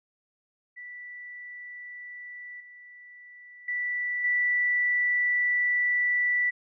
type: tone with level steps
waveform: sine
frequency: 1966 Hz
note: B6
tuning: 8 cents flat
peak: -39 / -46 / -27 / -22 dBFS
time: 0.76-6.51 s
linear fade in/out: 20 ms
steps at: 2.6 / 3.68 / 4.24 s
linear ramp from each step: 5 ms
effects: none